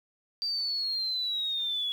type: linear sweep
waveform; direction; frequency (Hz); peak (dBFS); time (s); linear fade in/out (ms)
sine; down; 4688 to 3356; -28; 0.42-1.92; 0
effects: 9-bit